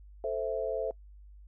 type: chord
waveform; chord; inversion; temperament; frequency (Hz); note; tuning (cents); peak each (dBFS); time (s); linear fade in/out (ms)
sine; A minor; none; equal; 440 / 523.3 / 659.3; A4 / C5 / E5; 0 / 0 / 0; -34; 0.24-0.91; 2
effects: noise-tail reverb RT60 0.1 s tail -25 dB re dry + added 50 Hz sine -49 dBFS peak until 1.47 s